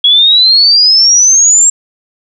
sine exponential sweep, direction up, 3322 to 7560 Hz, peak -3 dBFS, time 0.04-1.7 s, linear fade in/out 5 ms, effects none

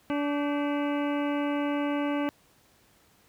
harmonic tone with a mistuned harmonic, 289.1 Hz, D4, 27 cents flat, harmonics 1 / 2 / 3 / 4 / 5 / 7 / 8 / 9 / 10, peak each -27 / -33 / -37 / -39 / -41 / -44 / -45 / -46 / -47 dBFS, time 0.1-2.29 s, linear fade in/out 0 ms, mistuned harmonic 5, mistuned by +110 cents, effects pink hiss -62 dBFS RMS until 3.28 s + high-pass 60 Hz 12 dB/octave

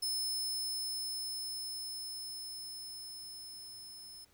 sawtooth tone with level ramp, 5230 Hz, E8, 15 cents flat, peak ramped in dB -30 to -46 dBFS, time 0.02-4.25 s, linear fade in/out 10 ms, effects pink hiss -68 dBFS RMS until 4.33 s

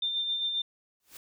sine tone with tremolo, 3592 Hz, A7, 35 cents sharp, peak -26 dBFS, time 0.02-0.62 s, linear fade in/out 5 ms, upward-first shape sine, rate 7.5 Hz, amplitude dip 40%
white noise with exponential growth, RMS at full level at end -43 dBFS, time 1-1.17 s, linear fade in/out 1 ms, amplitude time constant 36 ms
effects none

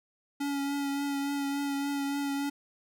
square tone with vibrato, 281.2 Hz, C#4, 25 cents sharp, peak -30 dBFS, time 0.4-2.5 s, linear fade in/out 10 ms, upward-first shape triangle, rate 3.5 Hz, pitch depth 21 cents each way, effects none

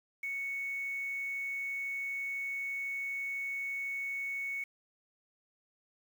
sine tone with quantisation, 2217 Hz, C#7, in tune, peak -34 dBFS, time 0.23-4.64 s, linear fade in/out 5 ms, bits 9, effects none

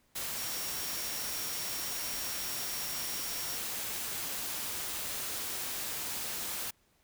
sine tone in noise, 5588 Hz, F8, in tune, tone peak -42 dBFS, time 0.37-3.58 s, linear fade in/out 10 ms, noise white, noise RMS -37 dBFS, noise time 0.15-6.71 s, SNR -8 dB, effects pink hiss -70 dBFS RMS until 7.03 s

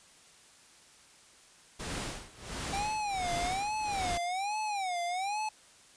pink noise with tremolo, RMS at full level -36 dBFS, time 1.79-4.18 s, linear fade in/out 10 ms, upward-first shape sine, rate 1.4 Hz, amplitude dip 90%
square tone with vibrato, 773 Hz, G5, 24 cents flat, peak -32 dBFS, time 2.73-5.49 s, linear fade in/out 5 ms, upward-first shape sine, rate 1.2 Hz, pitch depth 190 cents each way
effects white hiss -58 dBFS RMS until 5.96 s + resampled to 22050 Hz

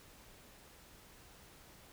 silence, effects pink hiss -59 dBFS RMS until 1.92 s

